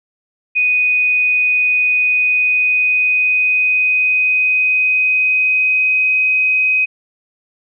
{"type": "tone with pitch glide", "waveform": "sine", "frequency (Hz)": [2489, 2518], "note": ["D#7", "D#7"], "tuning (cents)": [0, 20], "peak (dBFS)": -11, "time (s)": [0.55, 6.86], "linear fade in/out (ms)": 20, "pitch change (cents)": 20, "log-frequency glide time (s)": [1.94, 6.14], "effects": []}